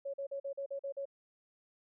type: tone bursts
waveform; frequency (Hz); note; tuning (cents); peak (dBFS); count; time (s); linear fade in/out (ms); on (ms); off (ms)
sine; 554.4; C#5; 0; -36; 8; 0.05-1.055; 10; 88; 43
effects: none